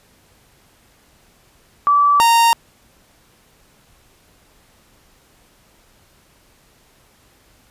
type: tone pair in turn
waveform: sine / 45% pulse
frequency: 1156 / 926.9 Hz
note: D6 / A#5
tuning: -28 / -10 cents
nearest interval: major third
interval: 382 cents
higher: first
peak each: -10 dBFS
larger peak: neither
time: 1.87-2.2 / 2.2-2.53 s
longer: neither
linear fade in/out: 0 ms
effects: pink hiss -54 dBFS RMS until 7.7 s + resampled to 32000 Hz